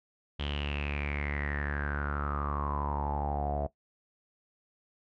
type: tone with low-pass filter sweep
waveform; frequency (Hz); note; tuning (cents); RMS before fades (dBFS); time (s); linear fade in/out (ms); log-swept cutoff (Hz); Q
sawtooth; 72.3; D2; -27; -33; 0.39-3.67; 10; 3200 to 660; 9.9
effects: noise-tail reverb RT60 0.1 s tail -17 dB re dry